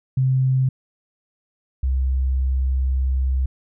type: tone pair in turn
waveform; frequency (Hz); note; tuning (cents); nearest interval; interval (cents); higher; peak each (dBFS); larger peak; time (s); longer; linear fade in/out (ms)
sine; 130.81 / 65.41; C3 / C2; 0 / 0; octave; 1200; first; -15 / -17; first; 0.17-0.69 / 1.83-3.46; second; 5
effects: none